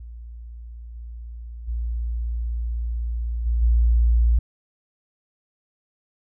sine tone with level steps, 58 Hz, A#1, 8 cents flat, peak -35 / -33 / -23 / -18 / -14 dBFS, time 0-4.39 s, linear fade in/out 5 ms, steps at 0.94 / 1.67 / 3.45 / 3.61 s, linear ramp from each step 20 ms, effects none

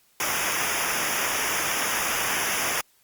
pink noise with comb filter, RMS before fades -26 dBFS, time 0.2-2.81 s, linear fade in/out 2 ms, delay 0.24 ms, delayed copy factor -0.95, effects white hiss -62 dBFS RMS until 3.03 s + Opus 48 kbps

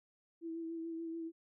sine tone with vibrato, 329.6 Hz, E4, in tune, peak -39 dBFS, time 0.41-1.32 s, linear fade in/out 50 ms, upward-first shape sine, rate 6.9 Hz, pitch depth 23 cents each way, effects none

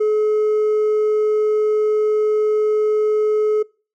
triangle tone with hard clipping, 427 Hz, G#4, 48 cents sharp, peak -13 dBFS, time 0-3.63 s, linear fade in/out 10 ms, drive 1 dB, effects noise-tail reverb RT60 0.4 s tail -25 dB re dry

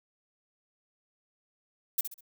violet noise with echo, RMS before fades -27 dBFS, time 1.98-2.01 s, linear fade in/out 5 ms, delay 66 ms, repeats 3, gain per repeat -9 dB, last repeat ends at 2.208 s, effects none

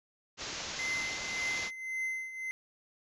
white low-pass noise, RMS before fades -40 dBFS, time 0.37-1.71 s, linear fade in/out 50 ms, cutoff 6900 Hz, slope 96 dB/octave
triangle tone with tremolo, 2062 Hz, C7, 26 cents flat, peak -29 dBFS, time 0.79-2.51 s, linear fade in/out 0 ms, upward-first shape triangle, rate 1.8 Hz, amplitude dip 75%
effects none

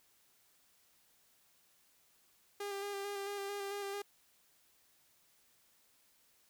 sawtooth tone with vibrato, 401.1 Hz, G4, 40 cents sharp, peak -35 dBFS, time 2.6-4.02 s, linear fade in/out 5 ms, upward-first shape square, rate 4.5 Hz, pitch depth 20 cents each way, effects white hiss -70 dBFS RMS until 6.49 s

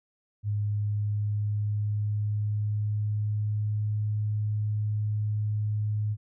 sine tone with pitch glide, 103.83 to 105.83 Hz, G#2 to G#2, 0 to +33 cents, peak -25 dBFS, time 0.43-6.17 s, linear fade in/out 50 ms, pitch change +33 cents, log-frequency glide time 0.55-4 s, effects none

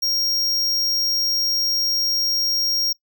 square tone, 5580 Hz, F8, 2 cents flat, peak -19 dBFS, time 0.02-2.93 s, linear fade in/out 10 ms, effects noise-tail reverb RT60 0.1 s tail -23 dB re dry

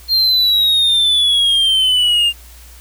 triangle exponential sweep, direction down, 4226 to 2794 Hz, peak -9 dBFS, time 0.08-2.33 s, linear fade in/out 50 ms, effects added 60 Hz sine -38 dBFS peak until 2.8 s + white hiss -43 dBFS RMS until 2.8 s

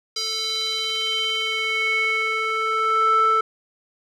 square tone with band-pass filter sweep, 441.3 Hz, A4, 5 cents sharp, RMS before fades -22 dBFS, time 0.16-3.41 s, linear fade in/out 5 ms, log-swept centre 4800 to 1200 Hz, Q 4.4, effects none

